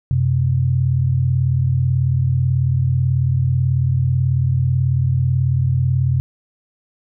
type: tone pair together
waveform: sine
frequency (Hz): 91.7 / 129.95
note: F#2 / C3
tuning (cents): -15 / -11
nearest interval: tritone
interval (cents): 604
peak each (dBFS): -19 / -15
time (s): 0.11-6.2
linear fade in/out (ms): 0
effects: none